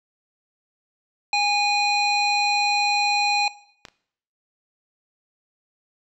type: harmonic tone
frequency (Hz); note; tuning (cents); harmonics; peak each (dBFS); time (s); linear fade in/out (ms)
822; G#5; -18; 1 / 3 / 5 / 7 / 9; -22 / -21 / -26 / -39 / -36; 1.33-3.48; 2
type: clicks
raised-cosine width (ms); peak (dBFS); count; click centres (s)
0.2; -19 / -28; 2; 3.852 / 3.885
effects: noise-tail reverb RT60 0.7 s tail -19 dB re dry